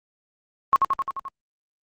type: tone with echo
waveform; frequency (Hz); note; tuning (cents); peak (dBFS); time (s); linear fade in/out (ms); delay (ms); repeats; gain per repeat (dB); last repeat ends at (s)
sine; 1088; C#6; -33; -12; 0.73-0.76; 0; 87; 6; -3; 1.282
effects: Opus 24 kbps